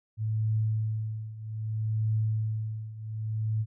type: tone with tremolo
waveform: sine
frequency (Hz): 109.3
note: A2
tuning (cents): -11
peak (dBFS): -23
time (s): 0.17-3.66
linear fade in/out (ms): 50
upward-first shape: triangle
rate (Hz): 0.63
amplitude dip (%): 85
effects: none